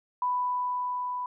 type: tone with level ramp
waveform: sine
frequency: 992 Hz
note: B5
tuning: 7 cents sharp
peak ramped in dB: -24 to -30 dBFS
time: 0.22-1.26 s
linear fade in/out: 2 ms
effects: none